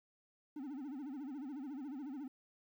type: tone with vibrato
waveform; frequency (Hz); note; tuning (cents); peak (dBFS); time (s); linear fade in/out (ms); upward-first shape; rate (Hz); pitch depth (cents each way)
triangle; 277.2; C#4; 0; -40; 0.56-2.28; 5; sine; 14; 170
effects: 12-bit